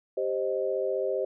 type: chord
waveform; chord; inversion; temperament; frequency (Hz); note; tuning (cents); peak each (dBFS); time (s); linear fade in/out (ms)
sine; C minor; second; equal with one note detuned; 392 / 527.2 / 622.3; G4 / C5 / Eb5; 0 / +13 / 0; -30 / -29 / -32; 0.17-1.25; 5
effects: none